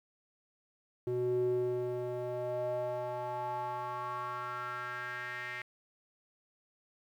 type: tone with band-pass filter sweep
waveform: square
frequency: 123.4 Hz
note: B2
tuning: 1 cent flat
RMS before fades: -36 dBFS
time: 1.07-5.62 s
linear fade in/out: 0 ms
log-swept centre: 320 to 2000 Hz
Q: 4.7
effects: 11-bit